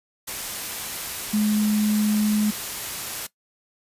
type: tone in noise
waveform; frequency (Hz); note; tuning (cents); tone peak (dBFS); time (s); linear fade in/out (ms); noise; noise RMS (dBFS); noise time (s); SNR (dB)
sine; 211.5; G#3; +32; -18; 1.33-2.51; 10; white; -31; 0.27-3.27; +10
effects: noise-tail reverb RT60 0.1 s tail -18 dB re dry + resampled to 32000 Hz